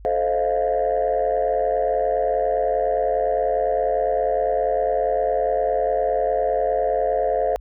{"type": "chord", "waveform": "sine", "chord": "F dominant seventh", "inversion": "first", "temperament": "just", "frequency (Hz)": [436.5, 523.8, 628.6, 698.5], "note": ["A4", "C5", "Eb5", "F5"], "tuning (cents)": [-14, 2, 18, 0], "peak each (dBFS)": [-24, -22, -23, -22], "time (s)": [0.05, 7.56], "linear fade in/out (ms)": 0, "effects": ["tanh soft clip ceiling -12 dBFS", "added 50 Hz sine -39 dBFS peak until 7.6 s"]}